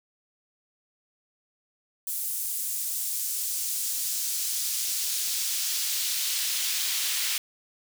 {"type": "noise with high-pass filter sweep", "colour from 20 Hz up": "pink", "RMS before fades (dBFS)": -29, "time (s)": [2.07, 7.38], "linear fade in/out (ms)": 2, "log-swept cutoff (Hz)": [10000, 2900], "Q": 0.9, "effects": []}